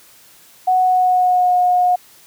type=tone with pitch glide; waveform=sine; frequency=740 to 721.4 Hz; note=F#5 to F#5; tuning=0 to -44 cents; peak=-11 dBFS; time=0.67-1.96 s; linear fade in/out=10 ms; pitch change=-44 cents; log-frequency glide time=0.79-1.57 s; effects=white hiss -47 dBFS RMS until 2.26 s + high-pass 60 Hz 12 dB/octave